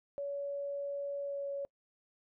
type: tone with pitch glide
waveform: sine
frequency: 565 to 559.8 Hz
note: C#5 to C#5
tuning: +33 to +17 cents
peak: -35 dBFS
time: 0.18-1.65 s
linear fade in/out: 0 ms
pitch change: -16 cents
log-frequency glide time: 1.2-1.5 s
effects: noise-tail reverb RT60 0.1 s tail -26 dB re dry